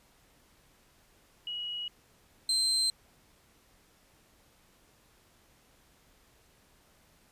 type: tone pair in turn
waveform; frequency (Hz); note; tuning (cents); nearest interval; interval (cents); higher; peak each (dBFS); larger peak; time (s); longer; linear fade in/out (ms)
sine / 35% pulse; 2908 / 4122; F#7 / C8; -31 / -27; tritone; 604; second; -34 / -24; second; 1.47-1.88 / 2.49-2.9; neither; 2
effects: pink hiss -64 dBFS RMS until 7.31 s + resampled to 32000 Hz